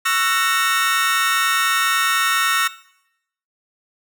30% pulse chord, F# dominant seventh, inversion second, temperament just, 1110 / 1332 / 1480 / 1850 Hz, C#6 / E6 / F#6 / A#6, +2 / +18 / 0 / -14 cents, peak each -22 / -18 / -23 / -18 dBFS, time 0.05-2.68 s, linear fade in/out 10 ms, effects noise-tail reverb RT60 0.8 s tail -19 dB re dry

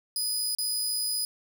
20% pulse tone with dropouts, 4978 Hz, D#8, in tune, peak -21 dBFS, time 0.16-1.25 s, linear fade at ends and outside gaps 1 ms, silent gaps 0.55-0.585 s, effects none

